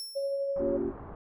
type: tone with exponential decay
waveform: sawtooth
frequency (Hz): 5400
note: E8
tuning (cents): +41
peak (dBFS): -32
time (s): 0-0.6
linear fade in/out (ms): 0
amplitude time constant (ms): 130
type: tone with tremolo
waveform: sine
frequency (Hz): 554.4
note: C#5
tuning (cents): 0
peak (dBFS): -27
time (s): 0.15-0.78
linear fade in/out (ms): 20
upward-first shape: sine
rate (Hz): 12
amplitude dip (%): 25
type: low-pass noise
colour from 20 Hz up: pink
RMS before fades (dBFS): -43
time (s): 0.56-1.15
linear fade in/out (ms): 2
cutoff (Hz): 1200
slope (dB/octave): 24
type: chord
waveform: sine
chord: G half-diminished seventh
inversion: first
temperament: just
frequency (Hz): 235.2 / 282.2 / 352.8 / 392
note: Bb3 / Db4 / F4 / G4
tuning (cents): +16 / +31 / +18 / 0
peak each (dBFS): -37 / -34 / -32 / -34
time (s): 0.58-0.93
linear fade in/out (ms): 50
effects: none